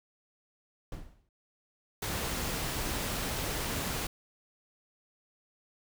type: noise with exponential decay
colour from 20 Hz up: brown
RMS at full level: -35 dBFS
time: 0.92-1.29 s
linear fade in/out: 2 ms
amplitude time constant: 79 ms
type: noise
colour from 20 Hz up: pink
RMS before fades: -34 dBFS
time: 2.02-4.07 s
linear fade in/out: 5 ms
effects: none